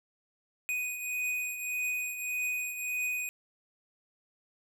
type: beating tone pair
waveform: square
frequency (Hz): 2489 / 2490.7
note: D#7 / D#7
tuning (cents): 0 / +1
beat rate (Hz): 1.7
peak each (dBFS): -33 / -40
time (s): 0.69-3.29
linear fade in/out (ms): 0
effects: none